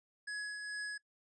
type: tone with tremolo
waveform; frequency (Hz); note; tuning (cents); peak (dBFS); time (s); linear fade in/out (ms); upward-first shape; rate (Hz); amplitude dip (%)
square; 1681; G#6; +20; -38; 0.27-0.98; 10; triangle; 2.3; 40
effects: noise-tail reverb RT60 0.1 s tail -22 dB re dry + resampled to 22050 Hz